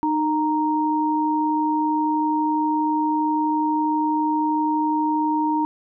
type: tone pair together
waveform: sine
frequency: 306.4 / 931.5 Hz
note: D#4 / A#5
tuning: -27 / -2 cents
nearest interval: octave + perfect fifth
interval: 1925 cents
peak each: -21 dBFS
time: 0.03-5.65 s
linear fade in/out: 0 ms
effects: none